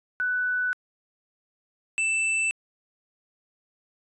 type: tone pair in turn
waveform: sine / square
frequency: 1491 / 2652 Hz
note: F#6 / E7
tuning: +13 / +10 cents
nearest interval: minor seventh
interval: 997 cents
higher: second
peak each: -23 dBFS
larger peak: neither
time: 0.2-0.73 / 1.98-2.51 s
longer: neither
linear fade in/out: 0 ms
effects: resampled to 22050 Hz